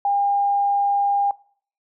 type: tone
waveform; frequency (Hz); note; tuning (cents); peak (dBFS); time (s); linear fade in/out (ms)
sine; 805; G5; +46; -17; 0.05-1.31; 2
effects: noise-tail reverb RT60 0.5 s tail -21 dB re dry